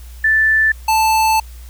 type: tone pair in turn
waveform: sine / square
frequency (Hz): 1760 / 880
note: A6 / A5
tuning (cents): 0 / 0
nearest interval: octave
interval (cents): 1200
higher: first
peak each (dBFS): -10 / -12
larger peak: first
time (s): 0.24-0.72 / 0.88-1.4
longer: second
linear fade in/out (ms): 5
effects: added 60 Hz sine -32 dBFS peak until 1.69 s + white hiss -46 dBFS RMS until 1.69 s